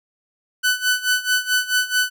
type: tone with tremolo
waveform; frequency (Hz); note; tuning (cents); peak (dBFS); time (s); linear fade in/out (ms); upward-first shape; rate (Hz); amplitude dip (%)
sawtooth; 1498; F#6; +21; -11; 0.63-2.1; 20; sine; 4.6; 85
effects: none